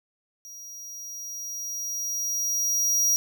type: tone with level ramp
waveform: 45% pulse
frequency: 5740 Hz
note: F8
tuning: 47 cents sharp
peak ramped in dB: -41 to -19 dBFS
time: 0.45-3.16 s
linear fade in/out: 0 ms
effects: none